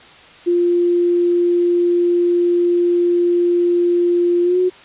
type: tone with pitch glide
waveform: sine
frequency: 349.2 to 365.5 Hz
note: F4 to F#4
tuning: 0 to -21 cents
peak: -12 dBFS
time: 0.46-4.7 s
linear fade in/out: 20 ms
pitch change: +79 cents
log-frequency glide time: 4.43-4.59 s
effects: white hiss -42 dBFS RMS until 4.84 s + resampled to 8000 Hz